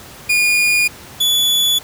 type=tone pair in turn; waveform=40% pulse; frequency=2435 / 3434 Hz; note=D#7 / A7; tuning=-38 / -43 cents; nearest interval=tritone; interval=595 cents; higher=second; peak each=-11 dBFS; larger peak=neither; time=0.29-0.88 / 1.2-1.79 s; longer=neither; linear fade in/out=10 ms; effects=pink hiss -37 dBFS RMS until 1.83 s + high-pass 60 Hz 12 dB/octave